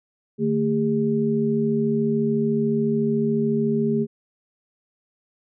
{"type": "tone cluster", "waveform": "sine", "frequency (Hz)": [149.6, 223.5, 404.1], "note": ["D3", "A3", "G#4"], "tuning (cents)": [32, 27, -47], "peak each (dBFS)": [-27, -21, -23], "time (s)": [0.38, 4.07], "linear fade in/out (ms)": 50, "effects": []}